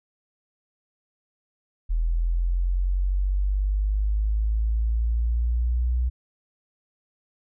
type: linear sweep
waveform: sine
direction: up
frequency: 40.59 to 61.74 Hz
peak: -20 dBFS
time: 1.89-6.1 s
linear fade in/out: 20 ms
effects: none